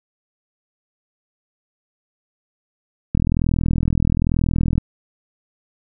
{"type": "click train", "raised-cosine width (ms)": 5, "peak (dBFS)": -6, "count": 68, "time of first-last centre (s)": [3.15, 4.78], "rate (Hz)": 41.1, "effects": []}